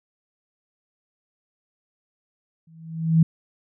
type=tone with exponential growth; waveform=sine; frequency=162.4 Hz; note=E3; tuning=26 cents flat; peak=-10 dBFS; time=2.67-3.23 s; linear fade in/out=5 ms; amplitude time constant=120 ms; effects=none